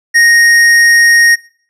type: tone with tanh clipping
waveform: sine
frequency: 1864.7 Hz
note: A#6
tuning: in tune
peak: -6 dBFS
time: 0.14-1.36 s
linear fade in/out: 20 ms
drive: 18 dB
effects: noise-tail reverb RT60 0.5 s tail -20 dB re dry + low-pass 11000 Hz 12 dB/octave